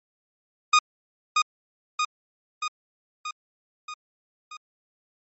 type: tone with echo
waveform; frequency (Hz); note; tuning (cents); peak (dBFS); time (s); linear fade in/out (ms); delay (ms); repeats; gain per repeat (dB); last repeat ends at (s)
sawtooth; 1234; D#6; -15; -10; 0.73-0.79; 5; 630; 6; -4; 4.57
effects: MP3 32 kbps